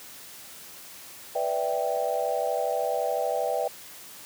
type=chord; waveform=sine; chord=E minor seventh; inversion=second; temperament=equal; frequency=493.9 / 587.3 / 659.3 / 784 Hz; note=B4 / D5 / E5 / G5; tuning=0 / 0 / 0 / 0 cents; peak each=-30 dBFS; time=1.35-3.68 s; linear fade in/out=5 ms; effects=white hiss -45 dBFS RMS until 4.25 s + high-pass 80 Hz 12 dB/octave